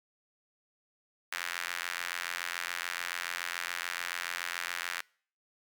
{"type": "tone with high-pass filter", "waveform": "sawtooth", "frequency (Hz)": 87, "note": "F2", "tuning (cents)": -6, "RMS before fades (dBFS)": -37, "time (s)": [1.32, 5.01], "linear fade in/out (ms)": 5, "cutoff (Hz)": 1700, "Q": 1.9, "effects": ["noise-tail reverb RT60 0.5 s tail -25 dB re dry"]}